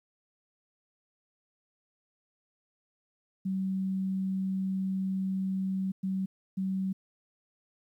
sine tone bursts at uneven times, 190.4 Hz, F#3, 50 cents sharp, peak -28 dBFS, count 3, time 3.45-5.92 / 6.03-6.26 / 6.57-6.93 s, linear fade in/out 10 ms, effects 11-bit

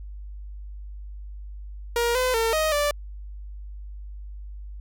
sawtooth tone with pitch steps, 472.2 / 508 / 453.3 / 626 / 585 Hz, A#4 / B4 / A#4 / D#5 / D5, +22 / +49 / -48 / +10 / -7 cents, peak -17 dBFS, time 1.96-2.91 s, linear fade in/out 2 ms, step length 190 ms, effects added 50 Hz sine -35 dBFS peak until 4.8 s

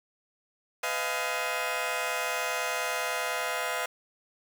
15% pulse chord, F half-diminished seventh, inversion second, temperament just, 502.9 / 628.6 / 698.5 / 838.1 Hz, Cb5 / Eb5 / F5 / Ab5, +31 / +18 / 0 / +16 cents, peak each -28 / -28 / -27 / -32 dBFS, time 0.83-3.86 s, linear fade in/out 5 ms, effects 8-bit

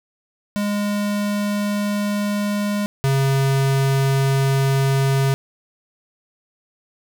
square tone pair in turn, 205.5 / 135.93 Hz, G#3 / C#3, -18 / -34 cents, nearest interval perfect fifth, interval 716 cents, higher first, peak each -20 / -16 dBFS, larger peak second, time 0.56-2.86 / 3.04-5.34 s, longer neither, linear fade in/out 0 ms, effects none

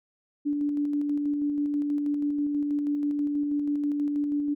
sine tone with tremolo, 290.9 Hz, D4, 16 cents flat, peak -23 dBFS, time 0.45-4.55 s, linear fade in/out 20 ms, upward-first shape square, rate 6.2 Hz, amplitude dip 25%, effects none

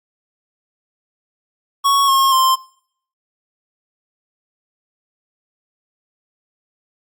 square tone with pitch steps, 1110 / 1079.6 / 1050.1 Hz, C#6 / C#6 / C6, +2 / -46 / +6 cents, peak -12 dBFS, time 1.84-2.56 s, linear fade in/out 20 ms, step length 240 ms, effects noise-tail reverb RT60 0.6 s tail -21 dB re dry + Opus 48 kbps

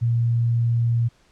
sine tone, 117.4 Hz, A#2, 13 cents sharp, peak -17 dBFS, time 0.01-1.09 s, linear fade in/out 20 ms, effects pink hiss -59 dBFS RMS until 1.31 s + low-pass 7000 Hz 12 dB/octave

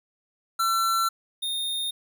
square tone pair in turn, 1350 / 3667 Hz, E6 / A#7, +41 / -29 cents, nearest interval octave + perfect fourth, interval 1730 cents, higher second, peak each -22 / -27 dBFS, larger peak first, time 0.59-1.09 / 1.42-1.91 s, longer first, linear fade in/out 10 ms, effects 10-bit

